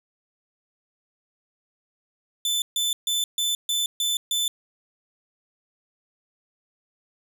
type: tone bursts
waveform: sawtooth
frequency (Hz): 3520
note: A7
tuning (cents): 0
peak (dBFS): -19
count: 7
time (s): 2.45-4.48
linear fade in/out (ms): 2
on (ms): 170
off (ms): 140
effects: none